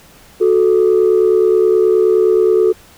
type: tone pair together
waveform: sine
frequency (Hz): 367.5 / 437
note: F#4 / A4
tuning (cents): -12 / -12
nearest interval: minor third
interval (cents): 300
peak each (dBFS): -10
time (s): 0.4-2.73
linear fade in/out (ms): 20
effects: tanh soft clip ceiling -4 dBFS + pink hiss -44 dBFS RMS until 2.97 s